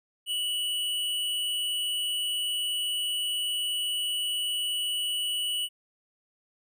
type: tone with amplitude modulation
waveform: square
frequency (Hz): 2947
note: F#7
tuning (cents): -8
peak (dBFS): -26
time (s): 0.26-5.69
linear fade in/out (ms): 50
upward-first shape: sine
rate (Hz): 205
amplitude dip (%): 40
effects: none